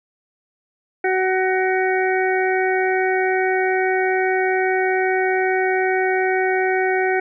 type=harmonic tone; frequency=374.8 Hz; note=F#4; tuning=22 cents sharp; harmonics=1 / 2 / 4 / 5 / 6; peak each=-19 / -22 / -25 / -26 / -27 dBFS; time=1.04-7.2 s; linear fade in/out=5 ms; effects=none